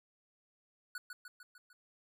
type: tone with echo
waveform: square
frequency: 1473 Hz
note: F#6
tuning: 8 cents flat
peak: -40 dBFS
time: 0.95-0.98 s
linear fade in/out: 2 ms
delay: 150 ms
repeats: 5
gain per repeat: -4 dB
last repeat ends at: 1.73 s
effects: none